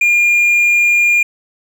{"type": "tone", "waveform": "triangle", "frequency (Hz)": 2412, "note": "D7", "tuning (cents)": 46, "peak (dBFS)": -7, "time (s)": [0.01, 1.23], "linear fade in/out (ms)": 5, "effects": []}